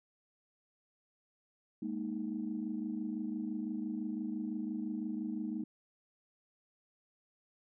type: chord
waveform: sine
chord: Ab suspended second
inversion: none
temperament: just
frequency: 207.7 / 233.6 / 311.5 Hz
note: Ab3 / Bb3 / Eb4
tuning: 0 / +4 / +2 cents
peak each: -39 / -39 / -39 dBFS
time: 1.82-5.64 s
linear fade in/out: 5 ms
effects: tanh soft clip ceiling -26 dBFS